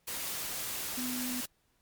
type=tone in noise; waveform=sine; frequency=250.2 Hz; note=B3; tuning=23 cents sharp; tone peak=-35 dBFS; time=0.97-1.41 s; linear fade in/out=10 ms; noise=white; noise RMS=-37 dBFS; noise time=0.07-1.46 s; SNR=-1 dB; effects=pink hiss -73 dBFS RMS until 1.81 s + MP3 96 kbps